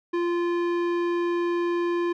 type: tone with low-pass filter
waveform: square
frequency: 346.2 Hz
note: F4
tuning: 15 cents flat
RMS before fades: -25 dBFS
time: 0.13-2.13 s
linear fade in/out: 10 ms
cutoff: 2200 Hz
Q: 0.65
effects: none